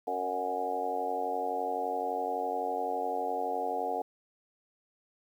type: harmonic tone with a mistuned harmonic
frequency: 91.8 Hz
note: F#2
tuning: 13 cents flat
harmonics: 3 / 4 / 5 / 6 / 7 / 8 / 9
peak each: -43 / -44 / -36 / -42 / -40 / -33 / -37 dBFS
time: 0.07-4.02 s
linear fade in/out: 5 ms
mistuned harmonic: 7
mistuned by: -21 cents
effects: 10-bit